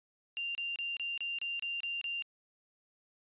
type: tone bursts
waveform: sine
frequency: 2784 Hz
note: F7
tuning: 6 cents flat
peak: -34 dBFS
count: 9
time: 0.37-2.222 s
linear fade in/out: 0 ms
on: 180 ms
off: 29 ms
effects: resampled to 8000 Hz